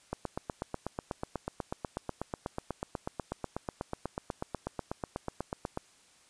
click train, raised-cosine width 1 ms, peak -19 dBFS, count 47, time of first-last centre 0.13-5.774 s, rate 8.15 Hz, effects white hiss -62 dBFS RMS until 6.29 s + resampled to 22050 Hz

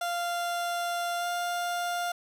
30% pulse tone with pitch glide, 695 to 701.5 Hz, F5 to F5, -9 to +8 cents, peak -26 dBFS, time 0.01-2.12 s, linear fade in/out 5 ms, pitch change +17 cents, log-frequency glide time 1.18-1.26 s, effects none

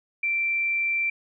sine tone, 2349 Hz, D7, in tune, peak -22 dBFS, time 0.23-1.1 s, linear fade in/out 5 ms, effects none

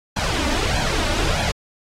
pink noise with flanger, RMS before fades -21 dBFS, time 0.16-1.52 s, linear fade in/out 10 ms, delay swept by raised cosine 1.2 to 3.4 ms, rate 1.6 Hz, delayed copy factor +0.75, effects low-pass 6000 Hz 12 dB/octave + AAC 48 kbps

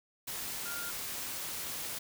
sine tone in noise, 1407 Hz, F6, 12 cents sharp, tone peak -41 dBFS, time 0.65-0.91 s, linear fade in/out 10 ms, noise white, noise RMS -39 dBFS, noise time 0.27-1.99 s, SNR -5 dB, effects none

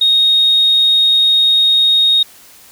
sine tone, 3729 Hz, A#7, in tune, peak -7 dBFS, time 0.01-2.23 s, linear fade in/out 5 ms, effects tanh soft clip ceiling -3 dBFS + white hiss -42 dBFS RMS until 2.71 s

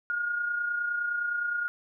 sine tone with amplitude modulation, 1428 Hz, F6, 38 cents sharp, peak -25 dBFS, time 0.1-1.68 s, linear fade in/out 0 ms, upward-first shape sine, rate 29.7 Hz, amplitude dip 45%, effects none

